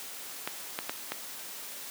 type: clicks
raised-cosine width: 0.3 ms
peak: -15 dBFS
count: 4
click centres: 0.475 / 0.789 / 0.895 / 1.12 s
effects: white hiss -42 dBFS RMS until 1.9 s + high-pass 200 Hz 12 dB/octave